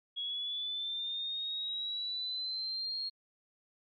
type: linear sweep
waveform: sine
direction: up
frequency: 3323 to 4272 Hz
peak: -34 dBFS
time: 0.16-3.1 s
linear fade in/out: 20 ms
effects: MP3 32 kbps